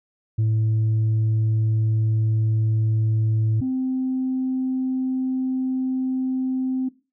sine tone pair in turn, 110 / 259.4 Hz, A2 / C4, 0 / -15 cents, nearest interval octave + minor third, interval 1485 cents, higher second, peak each -15 / -20 dBFS, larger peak first, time 0.38-3.61 / 3.61-6.89 s, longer second, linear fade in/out 10 ms, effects noise-tail reverb RT60 0.3 s tail -18 dB re dry + tanh soft clip ceiling -16 dBFS

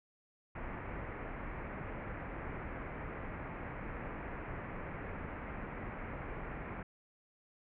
pink low-pass noise, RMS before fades -43 dBFS, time 0.55-6.83 s, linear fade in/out 5 ms, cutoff 2300 Hz, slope 48 dB/octave, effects none

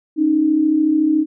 sine tone pair together, 276.3 / 310.1 Hz, C#4 / D#4, -6 / -6 cents, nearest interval major second, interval 200 cents, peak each -20 / -13 dBFS, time 0.16-1.26 s, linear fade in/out 50 ms, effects none

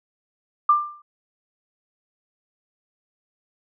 sine tone with exponential decay, 1189 Hz, D6, 21 cents sharp, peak -10 dBFS, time 0.69-1.02 s, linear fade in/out 5 ms, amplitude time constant 71 ms, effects none

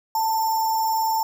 sine tone with sample-and-hold, 889 Hz, A5, 18 cents sharp, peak -19 dBFS, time 0.15-1.23 s, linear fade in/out 2 ms, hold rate 6300 Hz, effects none

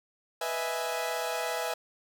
sawtooth chord, E major seventh, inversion second, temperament equal, 493.9 / 622.3 / 659.3 / 830.6 Hz, B4 / D#5 / E5 / G#5, 0 / 0 / 0 / 0 cents, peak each -32 / -36 / -30 / -32 dBFS, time 0.41-1.74 s, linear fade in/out 5 ms, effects none

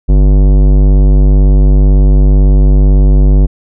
sine tone with tanh clipping, 49 Hz, G1, in tune, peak -5 dBFS, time 0.08-3.47 s, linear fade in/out 20 ms, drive 17 dB, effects none

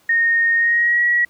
sine tone with pitch glide, 1849 to 1919.7 Hz, A#6 to B6, -15 to -50 cents, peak -13 dBFS, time 0.09-1.25 s, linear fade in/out 5 ms, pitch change +65 cents, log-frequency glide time 0.56-1.04 s, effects pink hiss -56 dBFS RMS until 1.29 s + high-pass 80 Hz 12 dB/octave

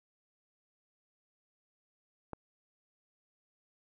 click, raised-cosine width 1 ms, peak -25 dBFS, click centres 2.333 s, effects none

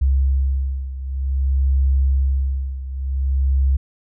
sine beating tone pair, 67 / 67.53 Hz, C2 / C#2, +42 / -45 cents, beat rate 0.53 Hz, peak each -17 / -21 dBFS, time 0.01-3.77 s, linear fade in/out 10 ms, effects none

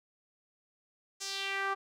sawtooth tone with band-pass filter sweep, 392 Hz, G4, in tune, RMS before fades -35 dBFS, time 1.2-1.75 s, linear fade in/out 20 ms, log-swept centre 6600 to 1100 Hz, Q 2.3, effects none

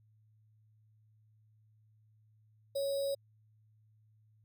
sine tone with sample-and-hold, 554.4 Hz, C#5, in tune, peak -31 dBFS, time 2.75-3.15 s, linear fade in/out 10 ms, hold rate 4410 Hz, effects added 108 Hz sine -64 dBFS peak until 4.44 s

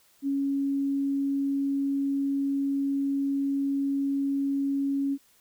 sine tone, 277.2 Hz, C#4, in tune, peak -24 dBFS, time 0.22-5.18 s, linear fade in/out 50 ms, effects white hiss -62 dBFS RMS until 5.4 s

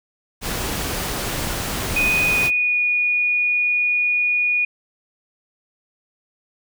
pink noise, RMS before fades -25 dBFS, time 0.41-2.51 s, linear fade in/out 50 ms
sine tone with pitch glide, 2489 to 2453 Hz, D#7 to D#7, 0 to -25 cents, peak -16 dBFS, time 1.96-4.65 s, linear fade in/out 5 ms, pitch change -25 cents, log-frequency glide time 2.21-2.8 s
effects none

